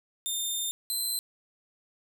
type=tone pair in turn; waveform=15% pulse; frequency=3618 / 4079 Hz; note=A7 / C8; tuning=+48 / -45 cents; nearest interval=major second; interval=207 cents; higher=second; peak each=-22 dBFS; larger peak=neither; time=0.26-0.71 / 0.9-1.19 s; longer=first; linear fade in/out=0 ms; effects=none